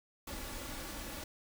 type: noise with comb filter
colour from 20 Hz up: pink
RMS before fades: -43 dBFS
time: 0.27-1.24 s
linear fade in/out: 5 ms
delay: 3.5 ms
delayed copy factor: +0.5
effects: none